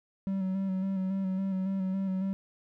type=tone with vibrato; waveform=triangle; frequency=190.8 Hz; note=G3; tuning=47 cents flat; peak=-26 dBFS; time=0.27-2.33 s; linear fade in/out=0 ms; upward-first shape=square; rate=3.6 Hz; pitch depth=26 cents each way; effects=none